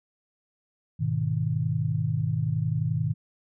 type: chord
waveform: sine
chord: G# minor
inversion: none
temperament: just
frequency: 103.83 / 124.59 / 155.74 Hz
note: G#2 / B2 / D#3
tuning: 0 / +16 / +2 cents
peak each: -29 / -28 / -27 dBFS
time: 0.99-3.14 s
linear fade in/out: 20 ms
effects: none